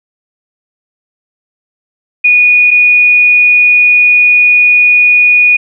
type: tone pair in turn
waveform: sine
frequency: 2460 / 2460 Hz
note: D#7 / D#7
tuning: -20 / -20 cents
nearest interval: unison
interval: 0 cents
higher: neither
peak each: -3 dBFS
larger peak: neither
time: 2.24-2.71 / 2.71-5.57 s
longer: second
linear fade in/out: 10 ms
effects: none